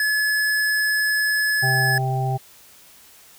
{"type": "tone", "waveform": "square", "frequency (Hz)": 1709, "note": "G#6", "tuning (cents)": 49, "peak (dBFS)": -19, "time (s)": [0, 1.98], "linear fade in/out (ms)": 2}
{"type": "harmonic tone", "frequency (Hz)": 130.81, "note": "C3", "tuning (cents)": 0, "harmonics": [1, 3, 5, 6], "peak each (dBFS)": [-21, -32, -34, -26], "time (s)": [1.62, 2.38], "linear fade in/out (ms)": 20}
{"effects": ["white hiss -49 dBFS RMS until 3.38 s"]}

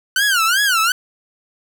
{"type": "tone with vibrato", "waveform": "sawtooth", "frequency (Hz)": 1480, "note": "F#6", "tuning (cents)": 0, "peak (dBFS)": -10, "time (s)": [0.16, 0.92], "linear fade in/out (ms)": 2, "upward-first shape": "sine", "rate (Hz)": 2.7, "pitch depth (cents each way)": 220, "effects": ["8-bit"]}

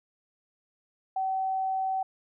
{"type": "tone", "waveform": "sine", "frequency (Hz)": 763, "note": "G5", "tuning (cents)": -47, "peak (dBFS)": -26, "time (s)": [1.16, 2.03], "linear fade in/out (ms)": 5, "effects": []}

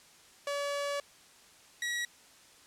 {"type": "tone pair in turn", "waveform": "sawtooth", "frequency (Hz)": [570, 1917.2], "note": ["C#5", "A#6"], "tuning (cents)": [48, 48], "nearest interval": "octave + major sixth", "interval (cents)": 2100, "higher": "second", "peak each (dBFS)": [-28, -28], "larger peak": "neither", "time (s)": [[0.47, 1], [1.82, 2.05]], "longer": "first", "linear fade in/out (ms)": 2, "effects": ["white hiss -58 dBFS RMS until 2.66 s", "low-pass 9000 Hz 12 dB/octave"]}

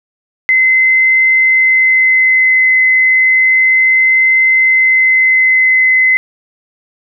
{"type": "tone with vibrato", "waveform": "sine", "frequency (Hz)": 2051, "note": "C7", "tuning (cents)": -35, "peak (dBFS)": -6, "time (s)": [0.49, 6.17], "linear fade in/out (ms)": 0, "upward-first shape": "triangle", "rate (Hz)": 0.32, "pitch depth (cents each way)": 9, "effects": []}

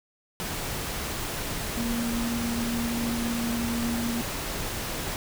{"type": "tone in noise", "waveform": "sine", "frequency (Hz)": 234.5, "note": "A#3", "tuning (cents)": 11, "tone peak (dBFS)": -27, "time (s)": [1.77, 4.21], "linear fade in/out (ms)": 0, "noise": "pink", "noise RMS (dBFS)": -32, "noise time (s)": [0.4, 5.16], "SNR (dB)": 2, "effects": []}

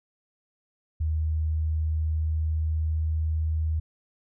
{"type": "tone with pitch glide", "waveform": "sine", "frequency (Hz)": [78.4, 78.95], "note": ["D#2", "D#2"], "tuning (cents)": [14, 26], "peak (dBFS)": -23, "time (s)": [1, 3.8], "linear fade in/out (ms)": 10, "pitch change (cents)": 12, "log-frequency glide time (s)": [1.5, 3.47], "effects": []}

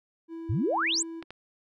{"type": "tone", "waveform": "triangle", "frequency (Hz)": 329.6, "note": "E4", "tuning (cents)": 0, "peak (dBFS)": -34, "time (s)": [0.28, 1.24], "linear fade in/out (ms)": 50}
{"type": "exponential sweep", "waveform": "sine", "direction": "up", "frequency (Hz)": [84.3, 8580], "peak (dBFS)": -24, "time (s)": [0.49, 1.03], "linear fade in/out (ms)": 10}
{"type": "clicks", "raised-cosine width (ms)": 0.3, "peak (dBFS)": -25, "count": 2, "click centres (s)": [1.226, 1.306]}
{"effects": []}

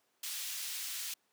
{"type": "high-pass noise", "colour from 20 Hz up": "pink", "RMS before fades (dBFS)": -40, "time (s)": [0.23, 1.14], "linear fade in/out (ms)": 5, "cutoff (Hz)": 3200, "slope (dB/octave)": 12, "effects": ["pink hiss -75 dBFS RMS until 1.32 s", "high-pass 300 Hz 12 dB/octave"]}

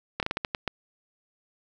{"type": "slowing click train", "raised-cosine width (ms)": 0.3, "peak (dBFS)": -11, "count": 8, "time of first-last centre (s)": [0.2, 0.677], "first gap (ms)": 28, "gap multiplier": 1.29, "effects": []}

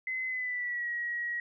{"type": "tone with pitch glide", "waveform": "sine", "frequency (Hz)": [2042, 1905.3], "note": ["C7", "A#6"], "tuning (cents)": [-43, 37], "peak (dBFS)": -31, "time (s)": [0.07, 1.4], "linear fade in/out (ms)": 2, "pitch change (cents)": -120, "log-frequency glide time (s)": [0.27, 0.89], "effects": []}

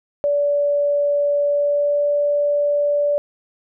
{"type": "tone with pitch glide", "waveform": "sine", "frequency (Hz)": [577, 581], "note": ["D5", "D5"], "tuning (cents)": [-31, -19], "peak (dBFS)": -15, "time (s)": [0.24, 3.18], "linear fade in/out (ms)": 0, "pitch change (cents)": 12, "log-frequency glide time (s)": [1.45, 2.07], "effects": []}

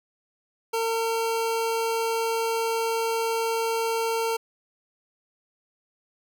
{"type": "tone", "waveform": "25% pulse", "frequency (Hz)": 454.6, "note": "A#4", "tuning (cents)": -43, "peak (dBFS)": -20, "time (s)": [0.73, 4.37], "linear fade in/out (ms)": 10, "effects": []}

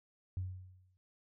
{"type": "tone with exponential decay", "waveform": "sine", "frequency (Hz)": 92.4, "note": "F#2", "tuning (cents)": -2, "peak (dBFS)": -32, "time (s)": [0.37, 0.97], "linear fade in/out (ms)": 0, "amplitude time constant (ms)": 130, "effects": ["tanh soft clip ceiling -29 dBFS"]}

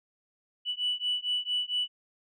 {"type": "beating tone pair", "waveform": "sine", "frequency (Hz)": [2960, 2964.4], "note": ["F#7", "F#7"], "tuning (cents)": [0, 3], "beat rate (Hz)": 4.4, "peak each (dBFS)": -30, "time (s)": [0.65, 1.88], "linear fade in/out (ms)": 50, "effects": ["tanh soft clip ceiling -21 dBFS"]}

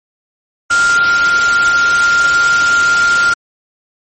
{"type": "tone in noise", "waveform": "sine", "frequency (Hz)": 1396.9, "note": "F6", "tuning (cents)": 0, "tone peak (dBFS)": -8, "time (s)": [0.7, 3.34], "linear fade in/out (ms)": 10, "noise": "white", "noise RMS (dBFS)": -18, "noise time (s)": [0.7, 3.34], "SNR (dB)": 7, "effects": ["MP3 32 kbps"]}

